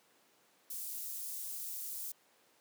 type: high-pass noise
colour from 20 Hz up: white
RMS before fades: -42 dBFS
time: 0.7-2.12 s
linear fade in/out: 5 ms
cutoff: 8100 Hz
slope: 12 dB/octave
effects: pink hiss -68 dBFS RMS until 2.6 s + high-pass 300 Hz 12 dB/octave